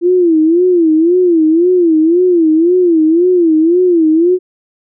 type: tone with vibrato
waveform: sine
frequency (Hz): 338.1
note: E4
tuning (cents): +44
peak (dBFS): -6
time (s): 0.01-4.39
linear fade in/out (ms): 50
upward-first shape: sine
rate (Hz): 1.9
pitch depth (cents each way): 140
effects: none